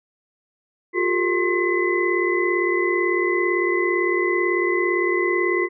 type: tone cluster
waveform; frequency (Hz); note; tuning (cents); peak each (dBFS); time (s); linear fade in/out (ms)
sine; 354.2 / 392.1 / 451.2 / 1064 / 2020; F4 / G4 / A4 / C6 / B6; +24 / 0 / +44 / +29 / +39; -21 / -26 / -29 / -28 / -23; 0.93-5.69; 50
effects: none